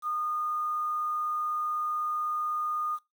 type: tone with quantisation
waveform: sine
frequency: 1224 Hz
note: D#6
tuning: 29 cents flat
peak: -28 dBFS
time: 0.02-2.99 s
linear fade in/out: 50 ms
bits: 9
effects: noise-tail reverb RT60 0.2 s tail -19 dB re dry